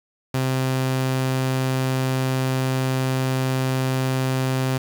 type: tone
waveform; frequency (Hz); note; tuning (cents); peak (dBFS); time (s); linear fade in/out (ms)
sawtooth; 130.81; C3; 0; -16; 0.34-4.78; 5
effects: 7-bit